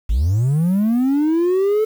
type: linear sweep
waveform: triangle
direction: up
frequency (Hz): 46.43 to 440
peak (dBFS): -11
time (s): 0.09-1.85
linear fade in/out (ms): 10
effects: tanh soft clip ceiling -8 dBFS + 7-bit